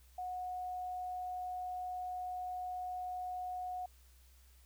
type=tone; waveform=sine; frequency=730 Hz; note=F#5; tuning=24 cents flat; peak=-38 dBFS; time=0.18-3.86 s; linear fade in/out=5 ms; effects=added 63 Hz sine -60 dBFS peak until 4.65 s + white hiss -68 dBFS RMS until 4.65 s